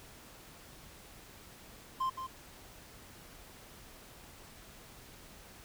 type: tone with echo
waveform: triangle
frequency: 1046.5 Hz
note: C6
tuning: in tune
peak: -28 dBFS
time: 2-2.1 s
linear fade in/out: 10 ms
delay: 170 ms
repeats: 1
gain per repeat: -8 dB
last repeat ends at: 2.27 s
effects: pink hiss -54 dBFS RMS until 5.64 s